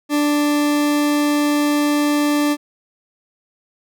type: tone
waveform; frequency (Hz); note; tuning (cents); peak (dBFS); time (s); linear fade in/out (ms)
40% pulse; 293.7; D4; 0; -14; 0.09-2.57; 50
effects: none